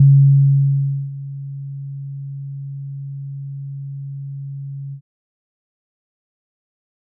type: tone with ADSR envelope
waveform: sine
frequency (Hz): 138.59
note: C#3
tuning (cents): 0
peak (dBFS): -5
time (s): 0-5.01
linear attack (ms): 5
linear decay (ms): 1100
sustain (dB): -21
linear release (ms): 79
effects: none